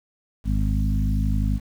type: harmonic tone with a mistuned harmonic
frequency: 51.91 Hz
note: G#1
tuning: in tune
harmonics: 1 / 2 / 3 / 4 / 5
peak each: -21 / -26 / -30 / -28 / -32 dBFS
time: 0.44-1.6 s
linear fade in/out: 50 ms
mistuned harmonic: 1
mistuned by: +29 cents
effects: 8-bit